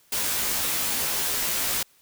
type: noise with comb filter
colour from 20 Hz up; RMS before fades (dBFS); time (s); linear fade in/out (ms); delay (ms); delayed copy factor
white; -26; 0.12-1.83; 5; 16; -0.85
effects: white hiss -60 dBFS RMS until 2.01 s